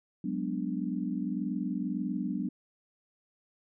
sine chord, G# half-diminished seventh, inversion third, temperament equal with one note detuned, 185 / 205.3 / 246.9 / 293.7 Hz, F#3 / G#3 / B3 / D4, 0 / -20 / 0 / 0 cents, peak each -35 / -36 / -35 / -36 dBFS, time 0.24-2.49 s, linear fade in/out 5 ms, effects none

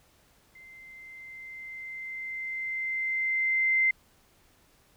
sine tone with level ramp, 2079 Hz, C7, 12 cents flat, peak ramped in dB -48 to -20 dBFS, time 0.55-3.91 s, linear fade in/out 5 ms, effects pink hiss -63 dBFS RMS until 4.96 s

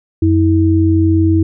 sine tone pair together, 90.87 / 323.1 Hz, F#2 / E4, -31 / -35 cents, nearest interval octave + minor seventh, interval 2196 cents, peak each -11 dBFS, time 0.22-1.43 s, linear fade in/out 5 ms, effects none

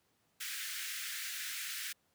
pink high-pass noise, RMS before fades -41 dBFS, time 0.4-1.93 s, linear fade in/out 10 ms, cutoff 1500 Hz, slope 48 dB/octave, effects pink hiss -75 dBFS RMS until 2.14 s + high-pass 100 Hz 12 dB/octave

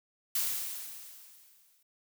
blue noise with exponential decay, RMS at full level -29 dBFS, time 0.35-1.83 s, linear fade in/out 5 ms, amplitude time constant 320 ms, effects none

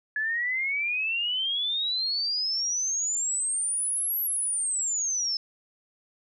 sine exponential two-way sweep, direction up then down, 1700 to 11840 to 5200 Hz, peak -25 dBFS, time 0.16-5.37 s, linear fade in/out 2 ms, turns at 4.2 s, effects none

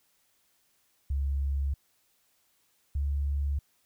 sine tone pair in turn, 69.3 / 70.84 Hz, C#2 / C#2, 0 / +38 cents, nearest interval unison, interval 38 cents, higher second, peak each -26 dBFS, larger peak neither, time 1.1-1.74 / 2.95-3.59 s, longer neither, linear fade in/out 5 ms, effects white hiss -70 dBFS RMS until 3.85 s

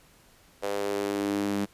sawtooth tone with high-pass filter sweep, 101 Hz, G#2, 48 cents flat, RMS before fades -29 dBFS, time 0.62-1.66 s, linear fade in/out 20 ms, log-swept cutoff 510 to 230 Hz, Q 3.4, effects pink hiss -58 dBFS RMS until 1.73 s + resampled to 32000 Hz

